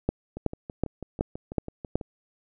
two click trains, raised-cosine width 2 ms, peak -22 / -10 dBFS, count 11 / 6, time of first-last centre 0.37-2.012 / 0.09-1.956 s, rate 6.09 / 2.68 Hz, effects none

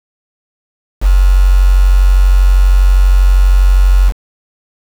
sine tone with quantisation, 46.25 Hz, F#1, in tune, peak -4 dBFS, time 1.01-4.13 s, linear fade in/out 50 ms, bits 4, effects none

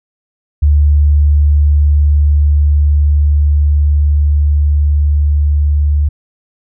sine tone with level ramp, 73.42 Hz, D2, in tune, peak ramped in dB -5 to -8 dBFS, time 0.62-6.09 s, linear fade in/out 10 ms, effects none

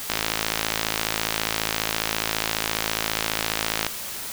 click train, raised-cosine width 0.2 ms, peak -4 dBFS, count 207, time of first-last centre 0.1-3.866 s, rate 54.7 Hz, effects white hiss -33 dBFS RMS until 4.32 s

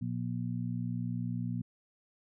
harmonic tone, 60 Hz, B1, 49 cents flat, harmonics 2 / 3 / 4, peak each -35 / -37 / -38 dBFS, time 0.01-1.62 s, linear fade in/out 10 ms, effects none

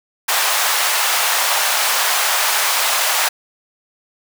pink high-pass noise, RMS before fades -17 dBFS, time 0.28-3.29 s, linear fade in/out 10 ms, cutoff 720 Hz, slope 24 dB/octave, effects none

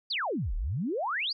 sine exponential two-way sweep, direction down then up, 5030 to 33.92 to 5030 Hz, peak -28 dBFS, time 0.1-1.33 s, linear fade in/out 10 ms, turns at 0.55 s, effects none

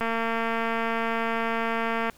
click train, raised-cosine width 0.5 ms, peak -13 dBFS, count 477, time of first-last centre 0.01-2.098 s, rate 228 Hz, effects pink hiss -55 dBFS RMS until 2.17 s

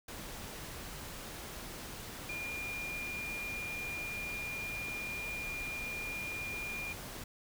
sine tone in noise, 2412 Hz, D7, 46 cents sharp, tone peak -38 dBFS, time 2.29-6.93 s, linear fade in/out 5 ms, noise pink, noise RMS -45 dBFS, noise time 0.08-7.24 s, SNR +4 dB, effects none

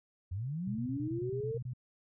sine linear sweep, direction up, 83.1 to 466.8 Hz, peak -34 dBFS, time 0.31-1.58 s, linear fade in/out 10 ms
sine tone bursts, 125 Hz, B2, 21 cents sharp, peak -36 dBFS, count 10, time 0.67-1.735 s, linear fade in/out 5 ms, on 84 ms, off 25 ms
effects none

